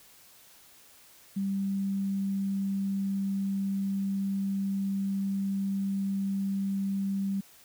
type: tone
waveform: sine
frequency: 196 Hz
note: G3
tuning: in tune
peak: -27 dBFS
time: 1.36-7.41 s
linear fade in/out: 10 ms
effects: white hiss -56 dBFS RMS until 7.64 s